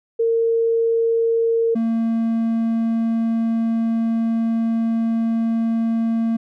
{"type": "tone pair in turn", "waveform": ["sine", "triangle"], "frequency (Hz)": [457.9, 227.6], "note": ["A#4", "A#3"], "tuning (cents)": [-31, -41], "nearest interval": "octave", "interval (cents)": 1210, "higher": "first", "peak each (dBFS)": -15, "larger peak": "neither", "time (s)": [[0.19, 1.75], [1.75, 6.37]], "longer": "second", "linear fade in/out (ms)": 10, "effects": []}